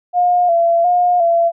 sine tone with vibrato, 695 Hz, F5, 9 cents flat, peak -10 dBFS, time 0.13-1.52 s, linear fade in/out 50 ms, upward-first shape square, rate 1.4 Hz, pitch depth 44 cents each way, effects none

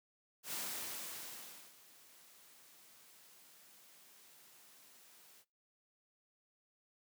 white noise with ADSR envelope, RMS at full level -41 dBFS, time 0.43-5.45 s, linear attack 96 ms, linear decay 1200 ms, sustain -21 dB, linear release 59 ms, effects noise-tail reverb RT60 0.3 s tail -23 dB re dry + high-pass 150 Hz 12 dB/octave

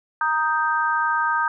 sine chord, Eb major, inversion second, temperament equal, 932.3 / 1244.5 / 1568 Hz, Bb5 / Eb6 / G6, 0 / 0 / 0 cents, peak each -23 dBFS, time 0.21-1.48 s, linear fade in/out 2 ms, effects none

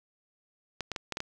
clicks, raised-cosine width 0.2 ms, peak -16 dBFS, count 6, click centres 0.807 / 0.917 / 0.962 / 1.123 / 1.171 / 1.204 s, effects none

